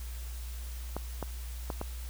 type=clicks; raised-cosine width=1 ms; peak=-20 dBFS; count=4; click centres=0.966 / 1.227 / 1.702 / 1.814 s; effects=added 60 Hz sine -37 dBFS peak until 2.09 s + white hiss -50 dBFS RMS until 2.09 s